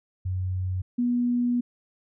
sine tone pair in turn, 92.5 / 242.9 Hz, F#2 / B3, 0 / -29 cents, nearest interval octave + perfect fourth, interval 1671 cents, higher second, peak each -25 / -21 dBFS, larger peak second, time 0.25-0.82 / 0.98-1.61 s, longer second, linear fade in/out 10 ms, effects none

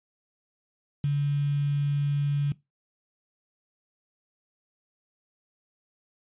sine tone with quantisation, 143.5 Hz, D3, 40 cents flat, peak -22 dBFS, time 1.04-2.52 s, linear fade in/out 2 ms, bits 7, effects noise-tail reverb RT60 0.2 s tail -20 dB re dry + resampled to 8000 Hz

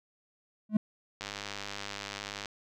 triangle tone with exponential growth, 213.6 Hz, G#3, 49 cents sharp, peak -16 dBFS, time 0.69-0.77 s, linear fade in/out 5 ms, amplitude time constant 17 ms
click train, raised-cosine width 0.2 ms, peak -20 dBFS, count 127, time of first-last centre 1.21-2.458 s, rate 101 Hz
effects none

